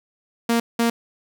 sawtooth tone bursts at uneven times, 232.8 Hz, A#3, 2 cents flat, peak -13 dBFS, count 2, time 0.49-0.6 / 0.79-0.9 s, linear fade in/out 5 ms, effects none

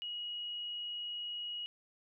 sine tone, 2900 Hz, F#7, 35 cents flat, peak -38 dBFS, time 0.02-1.66 s, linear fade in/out 0 ms, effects none

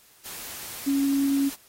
sine tone in noise, 277.2 Hz, C#4, in tune, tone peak -20 dBFS, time 0.86-1.5 s, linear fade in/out 20 ms, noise white, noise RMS -38 dBFS, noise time 0.24-1.56 s, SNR +15 dB, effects white hiss -56 dBFS RMS until 1.68 s + AAC 48 kbps

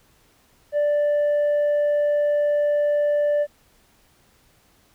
triangle tone with tanh clipping, 587.3 Hz, D5, in tune, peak -18 dBFS, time 0.72-3.47 s, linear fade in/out 50 ms, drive 7 dB, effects pink hiss -59 dBFS RMS until 4.94 s

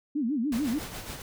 sine tone with vibrato, 261.6 Hz, C4, in tune, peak -25 dBFS, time 0.15-0.79 s, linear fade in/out 10 ms, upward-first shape sine, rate 6.8 Hz, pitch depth 280 cents each way
pink noise with tremolo, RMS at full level -37 dBFS, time 0.52-1.22 s, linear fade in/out 2 ms, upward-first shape sine, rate 7.2 Hz, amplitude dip 50%
effects none

